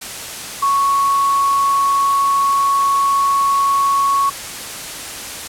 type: tone in noise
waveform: sine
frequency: 1108.7 Hz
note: C#6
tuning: in tune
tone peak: -12 dBFS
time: 0.62-4.3 s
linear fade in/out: 10 ms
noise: white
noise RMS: -28 dBFS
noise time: 0.01-5.48 s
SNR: +13 dB
effects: low-pass 11000 Hz 12 dB/octave